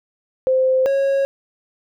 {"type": "tone pair in turn", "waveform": ["sine", "triangle"], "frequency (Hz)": [520, 548.3], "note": ["C5", "C#5"], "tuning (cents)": [-11, -19], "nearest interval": "minor second", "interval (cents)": 92, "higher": "second", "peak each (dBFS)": -13, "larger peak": "neither", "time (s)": [[0.47, 0.86], [0.86, 1.25]], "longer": "neither", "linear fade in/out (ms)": 0, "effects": []}